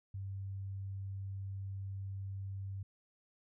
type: tone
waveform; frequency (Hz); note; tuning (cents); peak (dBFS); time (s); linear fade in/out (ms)
sine; 97.4; G2; -11; -39; 0.14-2.83; 5
effects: none